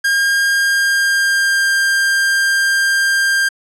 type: tone with pitch glide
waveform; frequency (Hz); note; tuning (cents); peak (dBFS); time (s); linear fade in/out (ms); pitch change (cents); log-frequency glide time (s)
45% pulse; 1613 to 1593.6; G6 to G6; +49 to +28; -12; 0.04-3.49; 10; -21; 0.48-1.72
effects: low-pass 11000 Hz 12 dB/octave